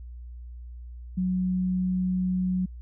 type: tone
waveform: sine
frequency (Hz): 183.9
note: F#3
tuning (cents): -10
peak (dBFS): -23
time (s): 1.17-2.66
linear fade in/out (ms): 10
effects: added 60 Hz sine -38 dBFS peak until 2.81 s